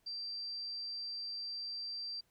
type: tone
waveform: sine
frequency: 4699 Hz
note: D8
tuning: in tune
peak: -39 dBFS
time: 0.06-2.21 s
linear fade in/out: 10 ms
effects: pink hiss -75 dBFS RMS until 2.3 s